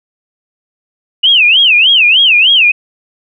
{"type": "tone with vibrato", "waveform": "sine", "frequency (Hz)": 2818, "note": "F7", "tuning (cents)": 15, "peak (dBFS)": -4, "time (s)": [1.23, 2.72], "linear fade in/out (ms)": 10, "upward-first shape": "sine", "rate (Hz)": 3.3, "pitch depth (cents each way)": 270, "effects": []}